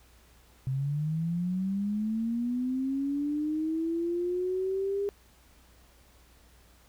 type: linear sweep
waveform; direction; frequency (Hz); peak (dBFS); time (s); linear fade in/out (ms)
sine; up; 129.3 to 405.4; -27; 0.67-5.09; 0
effects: added 60 Hz sine -59 dBFS peak until 6.88 s + pink hiss -61 dBFS RMS until 6.88 s